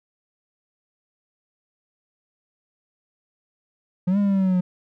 triangle linear two-way sweep, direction up then down, 174.61 to 205 to 179 Hz, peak -15 dBFS, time 4.07-4.61 s, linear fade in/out 10 ms, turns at 4.18 s, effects none

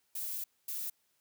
violet noise bursts at uneven times, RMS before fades -38 dBFS, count 2, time 0.15-0.44 / 0.68-0.9 s, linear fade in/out 5 ms, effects white hiss -75 dBFS RMS until 1.2 s + high-pass 60 Hz 12 dB/octave

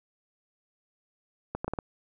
clicks, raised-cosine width 1 ms, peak -17 dBFS, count 5, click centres 1.55 / 1.645 / 1.68 / 1.736 / 1.788 s, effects none

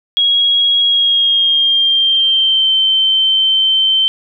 sine tone with pitch glide, 3305 to 3102 Hz, G#7 to G7, -9 to -19 cents, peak -9 dBFS, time 0.17-4.08 s, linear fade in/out 0 ms, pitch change -110 cents, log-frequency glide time 0.82-2.73 s, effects none

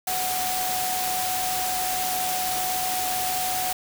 sine tone in noise, 740 Hz, F#5, in tune, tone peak -27 dBFS, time 0.07-3.73 s, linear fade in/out 5 ms, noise white, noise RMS -28 dBFS, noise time 0.07-3.73 s, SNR -2 dB, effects none

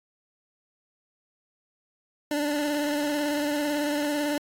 25% pulse tone with vibrato, 293.7 Hz, D4, in tune, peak -21 dBFS, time 2.31-4.38 s, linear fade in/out 2 ms, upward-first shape triangle, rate 18 Hz, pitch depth 46 cents each way
clicks, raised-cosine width 0.3 ms, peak -26 dBFS, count 3, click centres 2.59 / 2.744 / 3.036 s
effects AAC 64 kbps

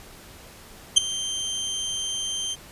25% pulse tone with ADSR envelope, 3140 Hz, G7, 2 cents sharp, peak -5 dBFS, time 0.96-2.56 s, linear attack 16 ms, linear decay 9 ms, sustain -18 dB, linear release 35 ms, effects pink hiss -46 dBFS RMS until 2.71 s + resampled to 32000 Hz

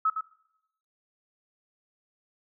sine tone with echo, 1290 Hz, E6, 38 cents flat, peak -21 dBFS, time 0.05-0.1 s, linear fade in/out 5 ms, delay 110 ms, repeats 1, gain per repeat -7 dB, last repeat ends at 0.21 s, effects noise-tail reverb RT60 0.8 s tail -18 dB re dry

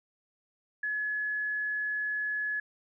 sine tone, 1700 Hz, G#6, 40 cents sharp, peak -29 dBFS, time 0.83-2.6 s, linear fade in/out 5 ms, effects none

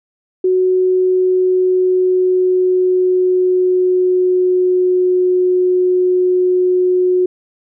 sine tone with pitch glide, 370 to 364.5 Hz, F#4 to F#4, 0 to -26 cents, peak -10 dBFS, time 0.44-7.26 s, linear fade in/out 5 ms, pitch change -26 cents, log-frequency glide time 0.67-5.27 s, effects none

